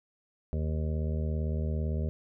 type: harmonic tone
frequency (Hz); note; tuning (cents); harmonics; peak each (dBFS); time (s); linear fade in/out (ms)
77.78; D#2; 0; 1 / 2 / 3 / 5 / 6 / 7 / 8; -29 / -35 / -39 / -43 / -45 / -46 / -47; 0.53-2.09; 0
effects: none